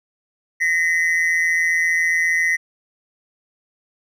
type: ring-modulated tone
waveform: triangle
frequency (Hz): 1945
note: B6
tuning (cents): -27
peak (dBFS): -11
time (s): 0.6-2.57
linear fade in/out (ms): 20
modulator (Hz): 83.7
effects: none